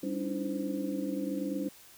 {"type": "tone cluster", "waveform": "sine", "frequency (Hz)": [197, 281.7, 302.5, 330.6, 517], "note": ["G3", "C#4", "D#4", "E4", "C5"], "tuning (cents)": [9, 28, -49, 5, -21], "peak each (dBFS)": [-37, -35, -37, -40, -40], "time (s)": [0.03, 1.69], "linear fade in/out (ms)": 5, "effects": ["white hiss -55 dBFS RMS until 1.97 s"]}